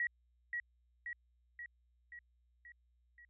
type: tone with echo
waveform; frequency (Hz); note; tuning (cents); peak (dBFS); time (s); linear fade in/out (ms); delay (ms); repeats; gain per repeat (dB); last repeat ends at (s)
sine; 1915; A#6; +46; -32; 0-0.07; 2; 530; 6; -4; 3.25
effects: added 60 Hz sine -70 dBFS peak until 3.29 s